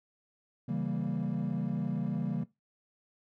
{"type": "chord", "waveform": "triangle", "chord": "C# diminished seventh", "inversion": "none", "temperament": "equal", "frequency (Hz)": [138.59, 164.81, 196, 233.1], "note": ["C#3", "E3", "G3", "Bb3"], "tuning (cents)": [0, 0, 0, 0], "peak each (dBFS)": -33, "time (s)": [0.68, 2.44], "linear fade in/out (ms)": 10, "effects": ["noise-tail reverb RT60 0.2 s tail -18 dB re dry", "tanh soft clip ceiling -23 dBFS"]}